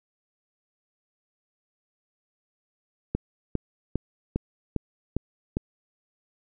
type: click train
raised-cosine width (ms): 3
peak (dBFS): -12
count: 7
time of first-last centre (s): 3.15-5.569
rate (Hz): 2.48
effects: none